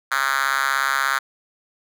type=tone with high-pass filter; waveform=5% pulse; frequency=136.6 Hz; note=C#3; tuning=25 cents flat; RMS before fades=-21 dBFS; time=0.11-1.19 s; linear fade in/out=10 ms; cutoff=1400 Hz; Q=2.9; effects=none